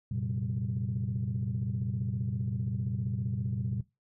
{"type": "tone cluster", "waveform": "sine", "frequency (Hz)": [92.5, 118.2, 133.4, 192.5], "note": ["F#2", "A#2", "C3", "G3"], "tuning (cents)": [0, 24, 34, -31], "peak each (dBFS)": [-37, -32, -36, -37], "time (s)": [0.11, 3.81], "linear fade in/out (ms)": 5, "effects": ["noise-tail reverb RT60 0.2 s tail -17 dB re dry", "tanh soft clip ceiling -22 dBFS"]}